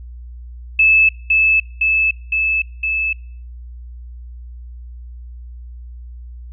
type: tone with echo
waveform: sine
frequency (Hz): 2614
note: E7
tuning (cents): -15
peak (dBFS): -8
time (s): 0.79-1.09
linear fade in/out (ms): 5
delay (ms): 510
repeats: 4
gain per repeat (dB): -2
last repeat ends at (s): 3.13
effects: noise-tail reverb RT60 0.5 s tail -23 dB re dry + added 60 Hz sine -31 dBFS peak until 6.52 s